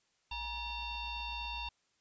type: tone with frequency modulation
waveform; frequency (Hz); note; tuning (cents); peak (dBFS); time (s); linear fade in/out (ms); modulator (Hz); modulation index
sine; 1842; A#6; -21; -37; 0.31-1.69; 5; 892; 2.4
effects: white hiss -75 dBFS RMS until 2 s + resampled to 16000 Hz